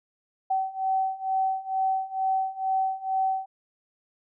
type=beating tone pair; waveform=sine; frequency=763 / 765.2 Hz; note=G5 / G5; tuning=-47 / -42 cents; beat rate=2.2 Hz; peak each=-28 / -26 dBFS; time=0.5-3.46 s; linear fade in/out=10 ms; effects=none